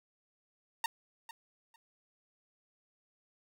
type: tone with echo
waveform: sawtooth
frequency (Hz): 920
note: A#5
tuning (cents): -23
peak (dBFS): -26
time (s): 0.84-0.86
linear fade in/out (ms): 2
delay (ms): 450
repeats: 2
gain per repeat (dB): -15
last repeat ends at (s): 1.76
effects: none